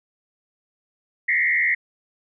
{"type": "tone with frequency modulation", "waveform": "sine", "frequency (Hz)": 2008, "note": "B6", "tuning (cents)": 28, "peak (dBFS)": -17, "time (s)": [1.28, 1.75], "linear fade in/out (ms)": 10, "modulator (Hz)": 78.3, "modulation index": 2.1, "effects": []}